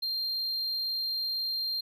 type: tone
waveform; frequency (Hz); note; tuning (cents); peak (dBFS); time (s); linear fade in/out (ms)
triangle; 4186; C8; 0; -28; 0.02-1.81; 10
effects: none

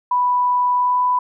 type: tone with pitch glide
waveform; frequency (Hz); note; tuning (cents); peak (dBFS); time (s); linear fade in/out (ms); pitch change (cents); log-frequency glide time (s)
sine; 987.8 to 994.1; B5 to B5; 0 to +11; -14; 0.11-1.19; 5; +11; 0.74-1.01
effects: none

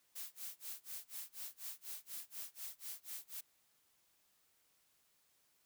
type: noise with tremolo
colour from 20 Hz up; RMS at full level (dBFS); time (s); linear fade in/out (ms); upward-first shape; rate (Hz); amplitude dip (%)
blue; -45; 0.15-3.41; 10; sine; 4.1; 100
effects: white hiss -75 dBFS RMS until 5.65 s

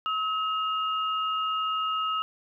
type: tone pair together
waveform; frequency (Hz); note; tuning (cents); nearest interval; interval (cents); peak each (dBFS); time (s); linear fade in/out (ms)
sine; 1281 / 2831; E6 / F7; -50 / +23; octave + major second; 1373; -26 / -33; 0.06-2.22; 0
effects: none

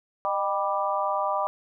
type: harmonic tone with a mistuned harmonic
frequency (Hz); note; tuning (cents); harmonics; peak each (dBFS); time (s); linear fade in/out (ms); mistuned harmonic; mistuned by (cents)
196.6; G3; +5; 3 / 4 / 5 / 6; -29 / -29 / -29 / -29; 0.25-1.47; 0; 3; +59
effects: none

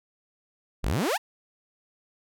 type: exponential sweep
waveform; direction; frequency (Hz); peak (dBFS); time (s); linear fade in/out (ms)
sawtooth; up; 35.71 to 987.8; -20; 0.83-1.18; 20
effects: none

